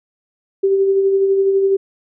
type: tone with tremolo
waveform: sine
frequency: 390 Hz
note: G4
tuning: 9 cents flat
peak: -10 dBFS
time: 0.63-1.77 s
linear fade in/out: 10 ms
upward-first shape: sine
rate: 12 Hz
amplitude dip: 35%
effects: none